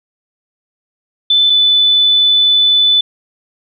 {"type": "tone pair in turn", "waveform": "sine", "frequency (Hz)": [3516, 3496], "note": ["A7", "A7"], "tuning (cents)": [-2, -12], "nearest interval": "unison", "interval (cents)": 10, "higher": "first", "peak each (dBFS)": -7, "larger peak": "neither", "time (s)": [[1.3, 1.5], [1.5, 3.01]], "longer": "second", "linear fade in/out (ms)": 5, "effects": []}